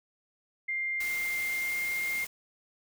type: tone with pitch glide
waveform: sine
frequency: 2100 to 2117 Hz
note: C7 to C7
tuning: +6 to +20 cents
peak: -29 dBFS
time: 0.68-2.25 s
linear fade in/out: 10 ms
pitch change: +14 cents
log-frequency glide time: 1.29-1.83 s
type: noise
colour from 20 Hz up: white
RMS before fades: -41 dBFS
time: 1-2.27 s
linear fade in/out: 5 ms
effects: none

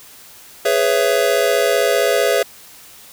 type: chord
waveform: square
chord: C# minor seventh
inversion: second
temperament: just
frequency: 415.8 / 498.9 / 554.4 / 665.2 Hz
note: G#4 / B4 / C#5 / E5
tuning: +2 / +17 / 0 / +16 cents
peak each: -20 dBFS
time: 0.65-2.43 s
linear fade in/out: 5 ms
effects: white hiss -42 dBFS RMS until 3.12 s

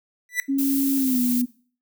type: tone with exponential growth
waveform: 45% pulse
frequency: 1975.5 Hz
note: B6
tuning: in tune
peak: -17 dBFS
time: 0.29-0.4 s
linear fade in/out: 1 ms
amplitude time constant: 23 ms
type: tone with pitch glide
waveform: sine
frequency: 273.9 to 245.4 Hz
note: C#4 to B3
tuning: -21 to -11 cents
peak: -19 dBFS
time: 0.48-1.46 s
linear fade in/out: 20 ms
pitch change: -190 cents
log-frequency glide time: 0.96-1.21 s
type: noise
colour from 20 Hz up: violet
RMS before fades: -28 dBFS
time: 0.58-1.42 s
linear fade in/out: 10 ms
effects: noise-tail reverb RT60 0.4 s tail -18 dB re dry

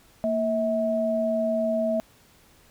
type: tone pair together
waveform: sine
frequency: 230 / 646.4 Hz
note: A#3 / E5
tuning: -23 / -34 cents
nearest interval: octave + tritone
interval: 1789 cents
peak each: -27 / -23 dBFS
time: 0.24-2 s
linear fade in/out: 0 ms
effects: pink hiss -57 dBFS RMS until 2.7 s

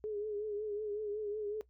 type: tone with vibrato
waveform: sine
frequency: 420 Hz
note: G#4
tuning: 19 cents sharp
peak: -35 dBFS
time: 0.04-1.61 s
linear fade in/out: 0 ms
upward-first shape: triangle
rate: 5.4 Hz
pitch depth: 66 cents each way
effects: noise-tail reverb RT60 0.1 s tail -18 dB re dry + added 60 Hz sine -65 dBFS peak until 1.69 s

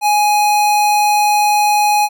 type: tone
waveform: square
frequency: 834 Hz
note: G#5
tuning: 7 cents sharp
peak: -11 dBFS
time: 0.01-2.09 s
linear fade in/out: 50 ms
effects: none

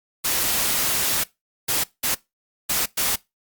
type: noise bursts at uneven times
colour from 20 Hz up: white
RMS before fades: -22 dBFS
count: 5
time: 0.24-1.24 / 1.68-1.84 / 2.03-2.15 / 2.69-2.86 / 2.97-3.16 s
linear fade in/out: 10 ms
effects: noise-tail reverb RT60 0.2 s tail -21 dB re dry + Opus 48 kbps

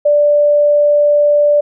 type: tone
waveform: sine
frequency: 587 Hz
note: D5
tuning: 1 cent flat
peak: -7 dBFS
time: 0.05-1.61 s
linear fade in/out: 10 ms
effects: none

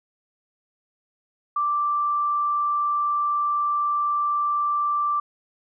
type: tone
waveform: sine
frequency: 1174 Hz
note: D6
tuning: 1 cent flat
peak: -20 dBFS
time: 1.56-5.2 s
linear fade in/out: 5 ms
effects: none

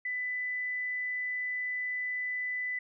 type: tone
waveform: sine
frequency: 1996 Hz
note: B6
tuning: 18 cents sharp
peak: -31 dBFS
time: 0.05-2.79 s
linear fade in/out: 5 ms
effects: none

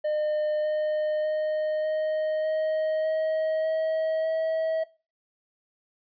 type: tone with pitch steps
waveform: triangle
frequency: 607 / 611.9 / 616.9 / 621.9 / 627 / 632 / 637.2 / 642.4 Hz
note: D#5 / D#5 / D#5 / D#5 / D#5 / D#5 / D#5 / E5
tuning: -43 / -29 / -15 / -1 / +13 / +27 / +41 / -45 cents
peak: -22 dBFS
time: 0.04-4.84 s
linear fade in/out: 10 ms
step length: 600 ms
effects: noise-tail reverb RT60 0.3 s tail -18 dB re dry + resampled to 11025 Hz

